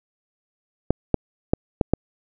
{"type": "clicks", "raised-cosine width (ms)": 2, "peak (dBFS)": -3, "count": 5, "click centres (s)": [0.906, 1.143, 1.535, 1.812, 1.936], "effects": []}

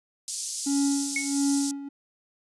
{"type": "band-pass noise", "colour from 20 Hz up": "pink", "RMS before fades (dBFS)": -33, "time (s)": [0.28, 1.71], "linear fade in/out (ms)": 0, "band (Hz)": [5500, 9500], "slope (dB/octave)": 24}
{"type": "tone with tremolo", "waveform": "triangle", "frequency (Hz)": 279.9, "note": "C#4", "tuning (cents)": 17, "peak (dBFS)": -19, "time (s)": [0.66, 1.89], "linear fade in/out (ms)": 10, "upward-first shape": "sine", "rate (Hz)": 1.5, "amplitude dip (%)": 80}
{"type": "tone with exponential decay", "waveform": "sine", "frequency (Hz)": 2200, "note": "C#7", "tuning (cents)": -14, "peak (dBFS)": -22, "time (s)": [1.16, 1.38], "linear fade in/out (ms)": 2, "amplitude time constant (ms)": 46}
{"effects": ["resampled to 24000 Hz"]}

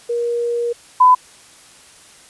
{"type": "tone pair in turn", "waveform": "sine", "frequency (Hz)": [474.1, 1004.6], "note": ["A#4", "B5"], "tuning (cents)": [29, 29], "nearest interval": "octave + minor second", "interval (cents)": 1300, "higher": "second", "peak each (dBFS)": [-17, -6], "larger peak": "second", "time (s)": [[0.09, 0.73], [1, 1.15]], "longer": "first", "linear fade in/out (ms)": 10, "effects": ["white hiss -45 dBFS RMS until 2.29 s", "resampled to 24000 Hz"]}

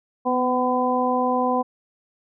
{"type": "harmonic tone with a mistuned harmonic", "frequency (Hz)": 252.1, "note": "B3", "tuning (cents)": 36, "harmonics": [1, 2, 3, 4], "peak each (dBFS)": [-24, -24, -24, -24], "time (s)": [0.25, 1.63], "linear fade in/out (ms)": 20, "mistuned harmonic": 1, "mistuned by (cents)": -17, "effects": []}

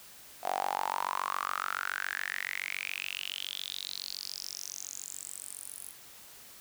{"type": "tone with high-pass filter sweep", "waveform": "sawtooth", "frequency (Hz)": 47.1, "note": "F#1", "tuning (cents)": 32, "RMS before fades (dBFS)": -37, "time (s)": [0.42, 5.94], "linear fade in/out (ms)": 50, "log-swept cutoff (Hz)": [710, 11000], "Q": 7.7, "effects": ["white hiss -52 dBFS RMS until 6.6 s"]}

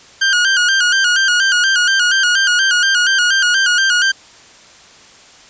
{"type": "tone with vibrato", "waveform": "sawtooth", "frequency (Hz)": 1509, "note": "F#6", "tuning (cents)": 34, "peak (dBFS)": -7, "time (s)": [0.21, 4.12], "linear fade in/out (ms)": 10, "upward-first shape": "square", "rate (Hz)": 4.2, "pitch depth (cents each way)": 74, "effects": ["white hiss -42 dBFS RMS until 5.49 s", "resampled to 16000 Hz"]}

